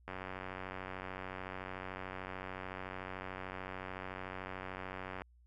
click train, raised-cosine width 0.5 ms, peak -27 dBFS, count 482, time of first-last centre 0.08-5.219 s, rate 93.6 Hz, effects added 60 Hz sine -61 dBFS peak until 5.46 s

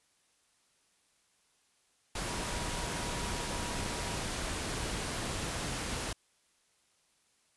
sine tone in noise, 959 Hz, A#5, 49 cents sharp, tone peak -45 dBFS, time 2.27-4.16 s, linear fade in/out 5 ms, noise pink, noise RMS -36 dBFS, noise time 2.15-6.13 s, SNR -12 dB, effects white hiss -71 dBFS RMS until 7.56 s + resampled to 24000 Hz

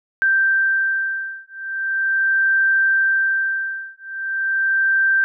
sine beating tone pair, 1568 / 1568.4 Hz, G6 / G6, 0 / 0 cents, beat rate 0.4 Hz, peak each -19 dBFS, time 0.22-5.24 s, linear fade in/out 0 ms, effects none

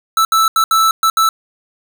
square tone bursts at uneven times, 1318.5 Hz, E6, in tune, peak -10 dBFS, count 6, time 0.17-0.25 / 0.32-0.48 / 0.56-0.64 / 0.71-0.91 / 1.03-1.1 / 1.17-1.29 s, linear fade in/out 2 ms, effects 7-bit

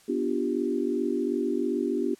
sine chord, G dominant seventh, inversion first, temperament equal, 246.9 / 293.7 / 349.2 / 392 Hz, B3 / D4 / F4 / G4, 0 / 0 / 0 / 0 cents, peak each -30 dBFS, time 0.08-2.15 s, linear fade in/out 10 ms, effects white hiss -57 dBFS RMS until 2.19 s + low-pass 10000 Hz 12 dB/octave

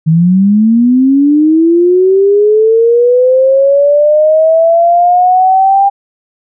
sine linear sweep, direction up, 155.1 to 799 Hz, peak -4 dBFS, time 0.06-5.9 s, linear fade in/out 20 ms, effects none

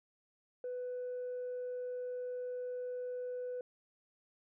sine tone, 497.4 Hz, B4, 12 cents sharp, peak -36 dBFS, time 0.64-3.61 s, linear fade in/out 2 ms, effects tanh soft clip ceiling -35 dBFS

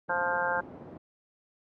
pink band-pass noise, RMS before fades -46 dBFS, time 0.08-0.98 s, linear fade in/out 10 ms, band 150 to 600 Hz, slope 12 dB/octave
harmonic tone, 175.8 Hz, F3, 12 cents sharp, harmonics 3 / 4 / 5 / 6 / 7 / 8 / 9, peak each -33 / -37 / -31 / -37 / -43 / -34 / -32 dBFS, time 0.09-0.61 s, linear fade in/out 10 ms
effects none

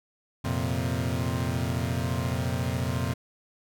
30% pulse chord, F suspended fourth, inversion none, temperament equal, 87.31 / 116.54 / 130.81 Hz, F2 / Bb2 / C3, 0 / 0 / 0 cents, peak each -28 dBFS, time 0.44-3.14 s, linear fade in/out 10 ms, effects none

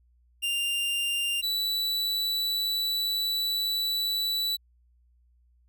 45% pulse tone pair in turn, 2794 / 3951 Hz, F7 / B7, 0 / 0 cents, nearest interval tritone, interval 600 cents, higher second, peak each -26 dBFS, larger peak neither, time 0.42-1.42 / 1.42-4.57 s, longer second, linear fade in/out 20 ms, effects added 60 Hz sine -60 dBFS peak until 5.68 s

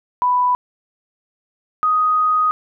sine tone pair in turn, 991 / 1248.6 Hz, B5 / D#6, +6 / +6 cents, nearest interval major third, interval 400 cents, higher second, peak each -13 dBFS, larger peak neither, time 0.22-0.55 / 1.83-2.51 s, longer second, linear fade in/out 0 ms, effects none

